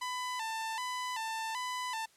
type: tone with vibrato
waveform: sawtooth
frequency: 944 Hz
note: A#5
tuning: 22 cents sharp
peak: -31 dBFS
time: 0.01-2.06 s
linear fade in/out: 10 ms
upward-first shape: square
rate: 1.3 Hz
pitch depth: 100 cents each way
effects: white hiss -65 dBFS RMS until 2.16 s + low-pass 10000 Hz 12 dB/octave